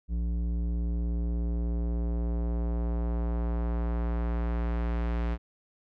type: tone with low-pass filter sweep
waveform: square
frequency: 58.27 Hz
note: A#1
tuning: in tune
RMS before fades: -29 dBFS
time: 0.08-5.38 s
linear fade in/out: 50 ms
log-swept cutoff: 200 to 2500 Hz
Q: 0.78
effects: none